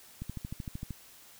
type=click train; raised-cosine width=5 ms; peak=-25 dBFS; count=10; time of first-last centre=0.22-0.907 s; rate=13.1 Hz; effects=white hiss -55 dBFS RMS until 1.39 s